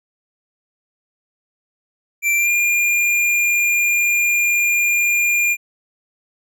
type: tone with pitch glide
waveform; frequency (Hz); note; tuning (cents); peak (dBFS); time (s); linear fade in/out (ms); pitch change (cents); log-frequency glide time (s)
square; 2349 to 2407; D7 to D7; 0 to +42; -15; 2.22-5.57; 50; +42; 2.36-2.5
effects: none